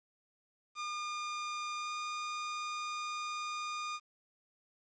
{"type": "tone with pitch glide", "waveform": "sawtooth", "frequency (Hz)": [1211, 1218.7], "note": ["D#6", "D#6"], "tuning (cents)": [-47, -36], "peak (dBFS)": -33, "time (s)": [0.75, 4], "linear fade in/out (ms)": 50, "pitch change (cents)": 11, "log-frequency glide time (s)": [1.78, 1.91], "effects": ["resampled to 16000 Hz", "11-bit"]}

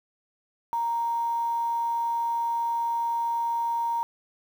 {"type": "tone with quantisation", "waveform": "sine", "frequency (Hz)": 932.3, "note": "A#5", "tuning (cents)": 0, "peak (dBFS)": -24, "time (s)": [0.73, 4.03], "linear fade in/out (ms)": 0, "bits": 8, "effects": []}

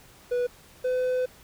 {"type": "tone pair in turn", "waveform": "triangle", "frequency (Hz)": [490, 506.1], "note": ["B4", "B4"], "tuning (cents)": [-14, 42], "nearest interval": "minor second", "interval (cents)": 56, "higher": "second", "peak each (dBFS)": -21, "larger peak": "neither", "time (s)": [[0.31, 0.47], [0.84, 1.26]], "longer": "second", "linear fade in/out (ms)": 10, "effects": ["pink hiss -53 dBFS RMS until 1.43 s"]}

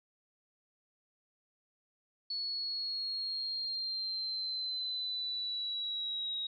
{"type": "linear sweep", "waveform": "sine", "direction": "down", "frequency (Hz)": [4404, 3801], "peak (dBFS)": -34, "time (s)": [2.3, 6.47], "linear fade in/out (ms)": 5, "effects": []}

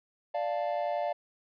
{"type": "chord", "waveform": "triangle", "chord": "D minor", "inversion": "none", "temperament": "equal", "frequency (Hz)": [587.3, 698.5, 880], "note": ["D5", "F5", "A5"], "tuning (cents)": [0, 0, 0], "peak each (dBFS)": [-30, -30, -36], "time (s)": [0.34, 1.13], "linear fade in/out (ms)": 10, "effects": ["resampled to 11025 Hz"]}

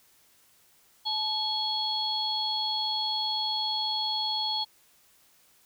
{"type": "tone cluster", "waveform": "sine", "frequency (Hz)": [864, 3341, 4335], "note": ["A5", "G#7", "C#8"], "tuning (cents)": [-32, 10, -39], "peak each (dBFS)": [-33, -31, -30], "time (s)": [1.05, 4.65], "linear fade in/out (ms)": 20, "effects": ["white hiss -62 dBFS RMS until 5.65 s"]}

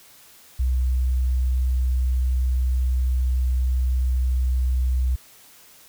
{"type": "tone", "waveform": "sine", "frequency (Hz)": 63.3, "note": "B1", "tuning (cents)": 43, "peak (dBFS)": -18, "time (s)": [0.59, 5.16], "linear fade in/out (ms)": 10, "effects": ["white hiss -50 dBFS RMS until 5.88 s"]}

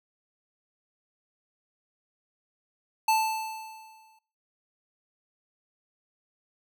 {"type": "tone with exponential decay", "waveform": "square", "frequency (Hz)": 880, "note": "A5", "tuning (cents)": 0, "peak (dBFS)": -20, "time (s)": [3.08, 4.19], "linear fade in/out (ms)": 5, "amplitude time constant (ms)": 240, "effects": ["noise-tail reverb RT60 0.6 s tail -25 dB re dry"]}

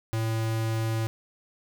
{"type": "tone", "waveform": "square", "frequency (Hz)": 112.1, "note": "A2", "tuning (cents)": 33, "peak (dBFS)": -26, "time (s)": [0.13, 1.07], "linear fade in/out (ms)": 0, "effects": []}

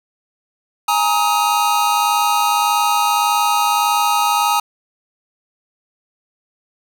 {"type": "chord", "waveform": "square", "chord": "Ab suspended second", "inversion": "none", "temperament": "equal with one note detuned", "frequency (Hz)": [830.6, 932.3, 1265.5], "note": ["Ab5", "Bb5", "Eb6"], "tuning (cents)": [0, 0, 29], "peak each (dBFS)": -19, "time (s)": [0.88, 4.6], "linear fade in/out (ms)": 5, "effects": []}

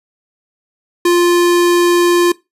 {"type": "tone", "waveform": "square", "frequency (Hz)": 349.2, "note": "F4", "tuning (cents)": 0, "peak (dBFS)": -9, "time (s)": [1.05, 2.32], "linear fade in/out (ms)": 5, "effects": ["noise-tail reverb RT60 0.2 s tail -20 dB re dry", "resampled to 32000 Hz"]}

